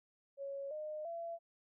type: tone with pitch steps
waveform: sine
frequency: 554.4 / 611.6 / 674.7 Hz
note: C#5 / D#5 / E5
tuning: 0 / -30 / +40 cents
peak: -40 dBFS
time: 0.37-1.39 s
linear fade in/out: 50 ms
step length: 340 ms
effects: none